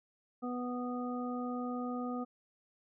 harmonic tone, 246.9 Hz, B3, in tune, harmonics 1 / 2 / 3 / 5, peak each -36 / -43 / -44 / -44 dBFS, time 0.42-2.25 s, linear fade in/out 20 ms, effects none

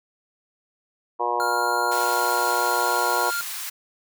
harmonic tone, 120 Hz, B2, 49 cents flat, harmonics 3 / 4 / 5 / 6 / 7 / 8 / 9, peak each -32 / -30 / -33 / -29 / -30 / -25 / -30 dBFS, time 1.19-3.31 s, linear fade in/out 20 ms
square tone, 1400 Hz, F6, 4 cents sharp, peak -26 dBFS, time 1.4-3.41 s, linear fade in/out 0 ms
white high-pass noise, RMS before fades -32 dBFS, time 1.91-3.7 s, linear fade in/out 10 ms, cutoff 910 Hz, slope 24 dB/octave
effects none

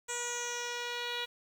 10% pulse tone with low-pass filter sweep, 481.7 Hz, B4, 43 cents flat, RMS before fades -37 dBFS, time 0.08-1.26 s, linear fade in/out 20 ms, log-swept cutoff 7700 to 3800 Hz, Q 5.6, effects 9-bit

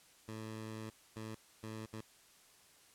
15% pulse tone bursts at uneven times, 110 Hz, A2, in tune, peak -37 dBFS, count 4, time 0.28-0.9 / 1.16-1.35 / 1.63-1.86 / 1.93-2.01 s, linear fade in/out 5 ms, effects white hiss -64 dBFS RMS until 2.94 s + low-pass 11000 Hz 12 dB/octave

